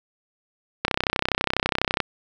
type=click train; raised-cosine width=0.3 ms; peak=-4 dBFS; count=38; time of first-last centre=0.85-2.003 s; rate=32.1 Hz; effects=none